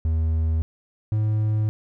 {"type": "tone pair in turn", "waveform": "triangle", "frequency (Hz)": [80, 107.59], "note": ["D#2", "A2"], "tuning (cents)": [49, -38], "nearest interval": "perfect fourth", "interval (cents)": 513, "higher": "second", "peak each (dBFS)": -17, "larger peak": "neither", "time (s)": [[0.05, 0.62], [1.12, 1.69]], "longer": "neither", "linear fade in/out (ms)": 0, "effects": []}